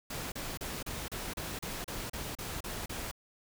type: noise bursts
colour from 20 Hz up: pink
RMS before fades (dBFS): -39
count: 12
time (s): 0.1-3.114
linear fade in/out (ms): 5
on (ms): 220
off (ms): 34
effects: none